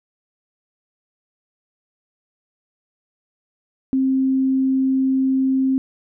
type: tone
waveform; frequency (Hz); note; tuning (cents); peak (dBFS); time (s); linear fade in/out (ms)
sine; 264.6; C4; +20; -15; 3.93-5.78; 0
effects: none